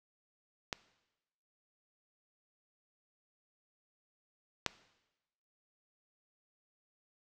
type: clicks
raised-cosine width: 0.2 ms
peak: -17 / -12 dBFS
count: 2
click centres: 0.728 / 4.663 s
effects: noise-tail reverb RT60 1.0 s tail -18 dB re dry